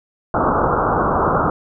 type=low-pass noise; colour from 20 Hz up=white; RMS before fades=-17 dBFS; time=0.34-1.5 s; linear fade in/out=2 ms; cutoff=1400 Hz; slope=96 dB/octave; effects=none